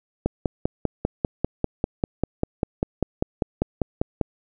click train, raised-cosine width 2 ms, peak -7 dBFS, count 21, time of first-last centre 0.26-4.213 s, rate 5.06 Hz, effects none

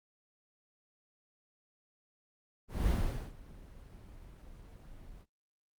brown noise with ADSR envelope, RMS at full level -28 dBFS, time 2.68-5.26 s, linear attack 190 ms, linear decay 450 ms, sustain -23 dB, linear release 53 ms, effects Opus 24 kbps

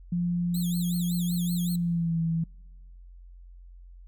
sine tone with pitch glide, 174.61 to 164.81 Hz, F3 to E3, 0 to 0 cents, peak -24 dBFS, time 0.12-2.44 s, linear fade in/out 5 ms, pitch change -100 cents, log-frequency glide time 1.72-2.19 s
5% pulse tone with vibrato, 3729 Hz, A#7, in tune, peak -30 dBFS, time 0.54-1.76 s, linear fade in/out 5 ms, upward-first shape sine, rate 5.3 Hz, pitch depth 240 cents each way
effects noise-tail reverb RT60 1.0 s tail -26 dB re dry + added 44 Hz sine -45 dBFS peak until 4.07 s

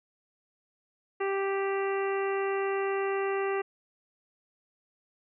harmonic tone, 392 Hz, G4, in tune, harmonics 1 / 2 / 3 / 4 / 5 / 6 / 7, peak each -28 / -36 / -37 / -42 / -39 / -46 / -43 dBFS, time 1.2-3.62 s, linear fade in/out 10 ms, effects none

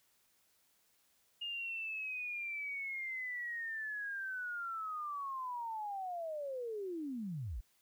sine linear sweep, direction down, 2844 to 40.09 Hz, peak -38 dBFS, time 1.41-7.61 s, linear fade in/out 10 ms, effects white hiss -73 dBFS RMS until 7.81 s

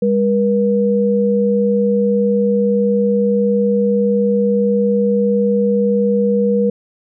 sine tone pair together, 201.9 / 480.3 Hz, G#3 / B4, -49 / -48 cents, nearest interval octave + minor third, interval 1501 cents, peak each -15 / -14 dBFS, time 0.02-6.7 s, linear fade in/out 5 ms, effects none

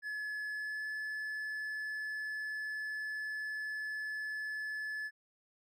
triangle tone with pitch glide, 1710 to 1723.9 Hz, A6 to A6, -50 to -36 cents, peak -35 dBFS, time 0.02-5.11 s, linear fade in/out 50 ms, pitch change +14 cents, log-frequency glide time 0.49-0.86 s, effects none

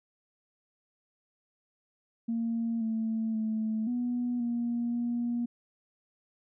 sine tone with pitch steps, 230 / 223 / 219.2 / 243.9 / 237.1 / 238.5 Hz, A#3 / A3 / A3 / B3 / A#3 / A#3, -23 / +23 / -6 / -21 / +30 / +40 cents, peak -27 dBFS, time 2.28-5.46 s, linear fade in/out 10 ms, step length 530 ms, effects tanh soft clip ceiling -23 dBFS

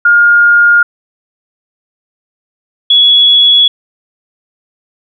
sine tone pair in turn, 1418 / 3373 Hz, F6 / G#7, +26 / +26 cents, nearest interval octave + minor third, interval 1500 cents, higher second, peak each -3 dBFS, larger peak neither, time 0.05-0.83 / 2.9-3.68 s, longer neither, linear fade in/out 5 ms, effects none

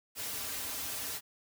white noise with comb filter, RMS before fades -38 dBFS, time 0.15-1.21 s, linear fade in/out 50 ms, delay 5.5 ms, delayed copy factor -0.8, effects none

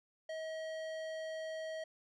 square tone with low-pass filter, 637 Hz, D#5, 41 cents sharp, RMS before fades -42 dBFS, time 0.29-1.84 s, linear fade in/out 5 ms, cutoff 5000 Hz, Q 0.58, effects none

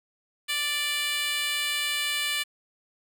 10% pulse tone with high-pass filter, 587.3 Hz, D5, in tune, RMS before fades -28 dBFS, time 0.48-2.44 s, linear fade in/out 20 ms, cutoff 2300 Hz, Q 1.1, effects 8-bit

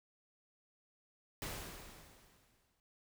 pink noise with exponential decay, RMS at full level -41 dBFS, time 1.42-2.8 s, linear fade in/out 1 ms, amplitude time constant 300 ms, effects noise-tail reverb RT60 0.1 s tail -20 dB re dry

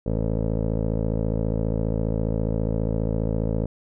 15% pulse tone with low-pass filter, 54.8 Hz, A1, 6 cents flat, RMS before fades -24 dBFS, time 0.06-3.66 s, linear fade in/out 5 ms, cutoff 460 Hz, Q 2.5, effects none

